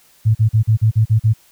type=tone bursts; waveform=sine; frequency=110 Hz; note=A2; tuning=in tune; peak=-9 dBFS; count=8; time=0.25-1.337 s; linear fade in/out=20 ms; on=100 ms; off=41 ms; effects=white hiss -52 dBFS RMS until 1.51 s